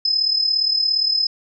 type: tone with amplitude modulation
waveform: sine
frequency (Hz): 5100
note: D#8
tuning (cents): +42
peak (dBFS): -13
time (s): 0.05-1.27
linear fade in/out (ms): 5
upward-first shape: sine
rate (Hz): 37.3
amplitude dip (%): 65
effects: none